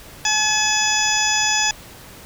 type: harmonic tone with a mistuned harmonic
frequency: 854 Hz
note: G#5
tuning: 48 cents sharp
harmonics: 1 / 2 / 3 / 4 / 6 / 7 / 8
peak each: -24 / -24 / -24 / -24 / -24 / -24 / -24 dBFS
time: 0.25-1.71 s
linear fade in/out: 2 ms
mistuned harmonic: 6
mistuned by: -30 cents
effects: pink hiss -41 dBFS RMS until 2.25 s